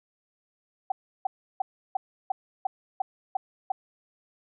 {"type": "tone bursts", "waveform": "sine", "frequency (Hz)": 766, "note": "G5", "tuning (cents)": -40, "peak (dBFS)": -22, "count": 9, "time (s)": [0.9, 3.72], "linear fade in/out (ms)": 5, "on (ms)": 20, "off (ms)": 330, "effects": []}